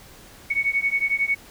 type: beating tone pair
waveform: sine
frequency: 2217 / 2228 Hz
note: C#7 / C#7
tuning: 0 / +8 cents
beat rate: 11 Hz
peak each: -23 dBFS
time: 0.5-1.35 s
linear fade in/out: 10 ms
effects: pink hiss -47 dBFS RMS until 1.5 s